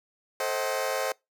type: chord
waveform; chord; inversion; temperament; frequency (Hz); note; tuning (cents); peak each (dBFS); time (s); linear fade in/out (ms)
sawtooth; A diminished seventh; none; just; 440 / 528 / 633.6 / 760.3; A4 / C5 / Eb5 / Gb5; 0 / +16 / +31 / +47; -31 / -26 / -29 / -31; 0.4-1.12; 2
effects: noise-tail reverb RT60 0.2 s tail -24 dB re dry